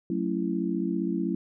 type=chord; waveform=sine; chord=F# minor seventh; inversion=none; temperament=just; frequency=185 / 222 / 277.5 / 333 Hz; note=F#3 / A3 / C#4 / E4; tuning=0 / +16 / +2 / +18 cents; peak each=-30 / -32 / -32 / -30 dBFS; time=0.1-1.35 s; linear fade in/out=2 ms; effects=none